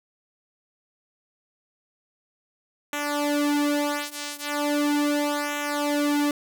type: tone with flanger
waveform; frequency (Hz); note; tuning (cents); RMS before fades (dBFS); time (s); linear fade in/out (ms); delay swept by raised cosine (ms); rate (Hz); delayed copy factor
sawtooth; 292; D4; -10; -25; 2.93-6.31; 2; 0.21 to 3.51; 0.38; -0.9
effects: none